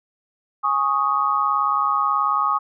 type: chord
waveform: sine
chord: Ab suspended fourth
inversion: none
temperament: just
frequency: 830.6 / 1107.5 / 1245.9 Hz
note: Ab5 / Db6 / Eb6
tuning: 0 / -2 / +2 cents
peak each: -26 / -21 / -20 dBFS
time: 0.63-2.59 s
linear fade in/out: 20 ms
effects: none